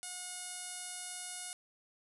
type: tone with low-pass filter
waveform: 5% pulse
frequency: 723 Hz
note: F#5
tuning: 40 cents flat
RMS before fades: -44 dBFS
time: 0.03-1.53 s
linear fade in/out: 0 ms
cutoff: 10000 Hz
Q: 4.6
effects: none